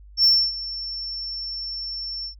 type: tone with ADSR envelope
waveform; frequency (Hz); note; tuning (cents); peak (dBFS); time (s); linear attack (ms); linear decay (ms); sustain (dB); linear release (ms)
sine; 5410; E8; +44; -10; 0.17-2.35; 78; 270; -18; 97
effects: tanh soft clip ceiling -10 dBFS + added 50 Hz sine -43 dBFS peak until 2.39 s